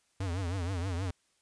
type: tone with vibrato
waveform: square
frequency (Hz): 90.9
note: F#2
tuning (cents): -30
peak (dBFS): -32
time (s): 0.2-1.11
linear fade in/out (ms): 5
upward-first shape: triangle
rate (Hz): 6.3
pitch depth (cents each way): 170
effects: white hiss -72 dBFS RMS until 1.41 s + resampled to 22050 Hz